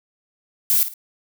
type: noise with echo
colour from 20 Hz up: violet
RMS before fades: -17 dBFS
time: 0.7-0.83 s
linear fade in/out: 0 ms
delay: 54 ms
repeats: 2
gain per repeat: -11 dB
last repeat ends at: 0.938 s
effects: none